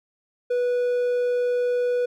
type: tone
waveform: triangle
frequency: 490.5 Hz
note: B4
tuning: 12 cents flat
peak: -18 dBFS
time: 0.5-2.06 s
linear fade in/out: 10 ms
effects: none